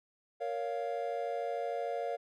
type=chord; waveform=triangle; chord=Bb minor; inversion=none; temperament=just; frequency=466.2 / 559.4 / 699.2 Hz; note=Bb4 / Db5 / F5; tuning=0 / +16 / +2 cents; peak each=-36 / -36 / -35 dBFS; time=0.4-2.17 s; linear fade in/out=20 ms; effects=none